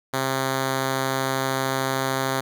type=tone; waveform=5% pulse; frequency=133.2 Hz; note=C3; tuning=31 cents sharp; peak=-11 dBFS; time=0.13-2.41 s; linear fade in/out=10 ms; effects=none